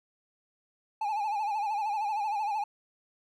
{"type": "tone with vibrato", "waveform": "triangle", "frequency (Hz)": 841, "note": "G#5", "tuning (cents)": 22, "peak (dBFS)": -26, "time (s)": [1.01, 2.64], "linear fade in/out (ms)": 5, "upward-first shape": "sine", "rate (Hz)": 13, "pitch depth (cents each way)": 86, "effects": []}